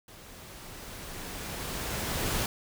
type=noise with level ramp; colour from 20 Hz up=pink; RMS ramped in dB=-50 to -29 dBFS; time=0.08-2.46 s; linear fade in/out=2 ms; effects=none